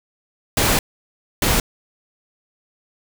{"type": "noise bursts at uneven times", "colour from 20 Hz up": "pink", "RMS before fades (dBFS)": -17, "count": 2, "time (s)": [[0.57, 0.79], [1.42, 1.6]], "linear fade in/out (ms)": 2, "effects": []}